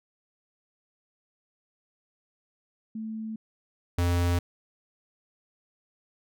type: tone pair in turn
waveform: sine / square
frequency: 220 / 87.31 Hz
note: A3 / F2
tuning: 0 / 0 cents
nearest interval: octave + major third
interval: 1600 cents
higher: first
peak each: -32 / -23 dBFS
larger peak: second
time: 2.95-3.36 / 3.98-4.39 s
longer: neither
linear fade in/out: 5 ms
effects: none